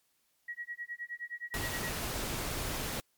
sine tone with tremolo, 1911 Hz, A#6, 43 cents sharp, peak -35 dBFS, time 0.48-1.9 s, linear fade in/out 5 ms, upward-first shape sine, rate 9.6 Hz, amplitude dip 100%
pink noise, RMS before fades -36 dBFS, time 1.54-3 s, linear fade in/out 0 ms
effects white hiss -74 dBFS RMS until 3.17 s + MP3 96 kbps

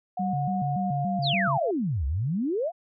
sine tone with pitch glide, 727 to 678.3 Hz, F#5 to E5, -31 to +49 cents, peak -28 dBFS, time 0.17-1.71 s, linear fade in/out 5 ms, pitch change -120 cents, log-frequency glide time 0.69-1.59 s
sine tone with vibrato, 164.5 Hz, E3, 3 cents flat, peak -26 dBFS, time 0.19-1.58 s, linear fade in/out 10 ms, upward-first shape square, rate 3.5 Hz, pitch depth 270 cents each way
sine exponential two-way sweep, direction down then up, 4966 to 63.8 to 745 Hz, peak -24 dBFS, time 1.22-2.72 s, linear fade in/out 50 ms, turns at 2.06 s
effects none

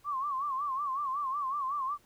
sine tone with vibrato, 1108.7 Hz, C#6, in tune, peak -30 dBFS, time 0.04-1.98 s, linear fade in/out 50 ms, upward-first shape sine, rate 5.4 Hz, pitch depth 120 cents each way, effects pink hiss -65 dBFS RMS until 2.05 s

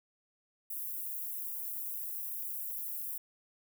white high-pass noise, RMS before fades -39 dBFS, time 0.7-3.18 s, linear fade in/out 5 ms, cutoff 12000 Hz, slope 24 dB/octave, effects none

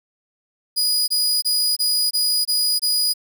sawtooth tone bursts, 4923 Hz, D#8, 19 cents flat, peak -14 dBFS, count 7, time 0.76-3.138 s, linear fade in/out 20 ms, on 320 ms, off 23 ms, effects none

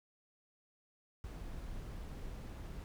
brown noise, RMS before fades -45 dBFS, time 1.24-2.84 s, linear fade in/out 0 ms, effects none

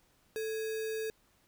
sine tone with sample-and-hold, 440 Hz, A4, in tune, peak -33 dBFS, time 0.36-1.1 s, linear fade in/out 0 ms, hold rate 2100 Hz, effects pink hiss -69 dBFS RMS until 1.47 s

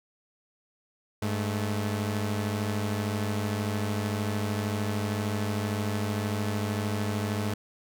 sawtooth tone pair together, 101.9 / 217 Hz, G#2 / A3, -32 / -24 cents, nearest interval octave + minor second, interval 1308 cents, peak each -25 / -28 dBFS, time 1.22-7.54 s, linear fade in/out 5 ms, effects none

